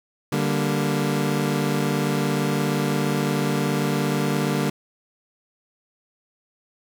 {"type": "chord", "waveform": "25% pulse", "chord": "G minor", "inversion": "second", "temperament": "equal", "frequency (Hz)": [146.83, 196, 233.1], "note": ["D3", "G3", "Bb3"], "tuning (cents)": [0, 0, 0], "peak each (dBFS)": [-20, -22, -23], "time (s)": [0.32, 4.7], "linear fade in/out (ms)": 5, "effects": []}